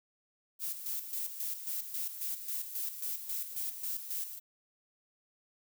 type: noise with tremolo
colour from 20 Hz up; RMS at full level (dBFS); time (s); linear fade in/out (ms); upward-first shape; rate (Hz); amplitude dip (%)
violet; -36; 0.59-4.4; 50; square; 3.7; 60
effects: none